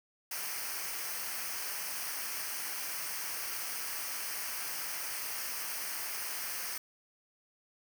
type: noise with comb filter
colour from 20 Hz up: white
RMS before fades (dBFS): -38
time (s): 0.31-6.78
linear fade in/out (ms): 5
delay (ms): 0.27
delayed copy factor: -0.7
effects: none